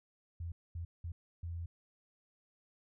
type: tone bursts at uneven times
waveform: sine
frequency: 84.8 Hz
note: E2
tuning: 50 cents sharp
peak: -38 dBFS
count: 4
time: 0.4-0.52 / 0.75-0.85 / 1.04-1.12 / 1.43-1.66 s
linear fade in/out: 5 ms
effects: none